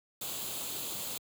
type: noise with comb filter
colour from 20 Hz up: white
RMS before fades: -38 dBFS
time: 0.21-1.18 s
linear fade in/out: 5 ms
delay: 0.27 ms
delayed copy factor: +0.6
effects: high-pass 80 Hz 12 dB/octave